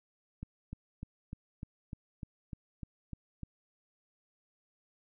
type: click train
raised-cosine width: 5 ms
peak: -28 dBFS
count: 11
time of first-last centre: 0.43-3.433 s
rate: 3.33 Hz
effects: none